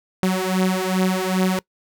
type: beating tone pair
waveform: sawtooth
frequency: 185.2 / 187.7 Hz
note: F#3 / F#3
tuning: +2 / +25 cents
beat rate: 2.5 Hz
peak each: -17 / -17 dBFS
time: 0.23-1.59 s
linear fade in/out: 0 ms
effects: noise-tail reverb RT60 0.1 s tail -23 dB re dry